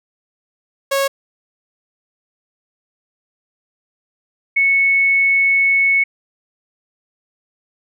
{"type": "tone pair in turn", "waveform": ["sawtooth", "sine"], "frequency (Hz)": [550, 2207], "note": ["C#5", "C#7"], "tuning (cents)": [-14, -8], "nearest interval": "2 octaves", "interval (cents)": 2406, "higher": "second", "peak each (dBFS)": -11, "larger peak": "neither", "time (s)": [[0.91, 1.08], [4.56, 6.04]], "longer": "second", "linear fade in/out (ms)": 10, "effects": []}